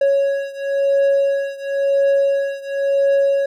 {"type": "beating tone pair", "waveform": "triangle", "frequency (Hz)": [554, 554.96], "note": ["C#5", "C#5"], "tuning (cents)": [-1, 2], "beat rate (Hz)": 0.96, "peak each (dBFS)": [-15, -17], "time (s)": [0.01, 3.46], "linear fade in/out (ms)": 5, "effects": []}